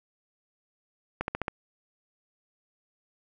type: accelerating click train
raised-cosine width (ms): 0.5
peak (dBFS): -14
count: 5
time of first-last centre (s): 1.21-1.481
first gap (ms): 71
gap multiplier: 0.97
effects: none